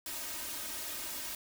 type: noise with comb filter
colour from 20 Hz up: white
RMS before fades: -40 dBFS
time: 0.06-1.35 s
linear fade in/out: 2 ms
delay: 3.2 ms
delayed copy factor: +0.8
effects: none